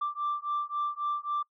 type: beating tone pair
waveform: sine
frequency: 1174.7 / 1178.4 Hz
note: D6 / D6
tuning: 0 / +6 cents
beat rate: 3.7 Hz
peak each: -31 dBFS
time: 0.01-1.43 s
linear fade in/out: 10 ms
effects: noise-tail reverb RT60 0.1 s tail -25 dB re dry + tanh soft clip ceiling -24 dBFS